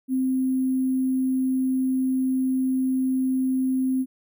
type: tone with sample-and-hold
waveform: sine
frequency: 260.6 Hz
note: C4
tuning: 7 cents flat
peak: -20 dBFS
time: 0.08-4.06 s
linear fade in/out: 50 ms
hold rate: 11025 Hz
effects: none